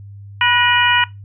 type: harmonic tone with a mistuned harmonic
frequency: 488.5 Hz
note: B4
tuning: 19 cents flat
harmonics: 2 / 3 / 4 / 5 / 6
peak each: -18 / -18 / -18 / -18 / -18 dBFS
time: 0.41-1.04 s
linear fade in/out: 2 ms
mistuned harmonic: 4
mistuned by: -57 cents
effects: noise-tail reverb RT60 0.2 s tail -20 dB re dry + added 100 Hz sine -33 dBFS peak until 1.24 s